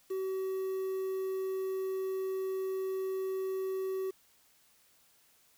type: tone with quantisation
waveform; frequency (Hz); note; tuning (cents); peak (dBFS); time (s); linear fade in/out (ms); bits
triangle; 380; F#4; +46; -30; 0.1-4.11; 10; 9
effects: white hiss -66 dBFS RMS until 5.57 s